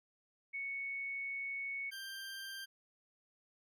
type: tone pair in turn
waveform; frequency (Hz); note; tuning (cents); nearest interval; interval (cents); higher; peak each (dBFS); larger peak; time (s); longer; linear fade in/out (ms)
sine / 20% pulse; 2217 / 1579.1; C#7 / G6; 0 / +12; tritone; 588; first; -38 / -39; first; 0.53-1.91 / 1.91-2.66; first; 20
effects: none